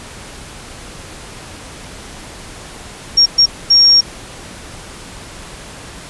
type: tone bursts at uneven times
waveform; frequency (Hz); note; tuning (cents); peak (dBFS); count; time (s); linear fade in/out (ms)
sine; 5560; F8; -9; -5; 3; 3.17-3.26 / 3.38-3.46 / 3.7-4.01; 10
effects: pink hiss -33 dBFS RMS until 6.09 s + resampled to 24000 Hz